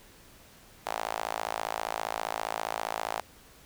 sawtooth tone with high-pass filter, 55 Hz, A1, in tune, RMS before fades -34 dBFS, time 0.86-3.21 s, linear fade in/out 0 ms, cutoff 760 Hz, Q 2.7, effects pink hiss -55 dBFS RMS until 3.65 s

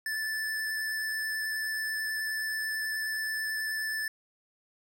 square tone with vibrato, 1752 Hz, A6, 8 cents flat, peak -31 dBFS, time 0.06-4.08 s, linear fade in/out 2 ms, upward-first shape sine, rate 9.3 Hz, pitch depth 9 cents each way, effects none

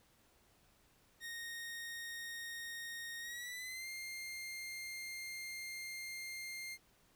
sawtooth tone with pitch glide, 1859 to 2111 Hz, A#6 to C7, -5 to +15 cents, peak -40 dBFS, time 1.2-6.78 s, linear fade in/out 50 ms, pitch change +220 cents, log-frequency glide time 3.2-3.89 s, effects pink hiss -70 dBFS RMS until 7.15 s

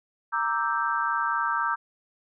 sine chord, E half-diminished seventh, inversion second, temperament equal, 932.3 / 1174.7 / 1318.5 / 1568 Hz, Bb5 / D6 / E6 / G6, 0 / 0 / 0 / 0 cents, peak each -29 dBFS, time 0.32-1.76 s, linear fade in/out 20 ms, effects none

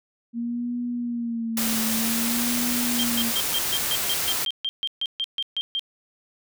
sine tone with vibrato, 233 Hz, A#3, 1 cent flat, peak -25 dBFS, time 0.33-3.33 s, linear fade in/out 50 ms, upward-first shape sine, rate 0.52 Hz, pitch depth 69 cents each way
white noise, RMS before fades -26 dBFS, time 1.57-4.45 s, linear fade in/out 2 ms
sine tone bursts, 3177 Hz, G7, 23 cents sharp, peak -23 dBFS, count 16, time 2.99-5.794 s, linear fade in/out 0 ms, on 44 ms, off 140 ms
effects none

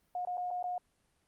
sine tone with dropouts, 719 Hz, F#5, 50 cents flat, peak -33 dBFS, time 0.15-0.78 s, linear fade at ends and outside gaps 2 ms, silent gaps 0.251-0.272 / 0.372-0.378 / 0.506-0.511 / 0.627-0.64 s, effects pink hiss -74 dBFS RMS until 1.27 s + Opus 32 kbps

